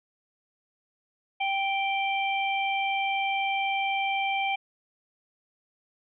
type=harmonic tone; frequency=784 Hz; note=G5; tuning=in tune; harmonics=1 / 3 / 4; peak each=-27 / -29 / -35 dBFS; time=1.4-4.56 s; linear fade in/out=10 ms; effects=none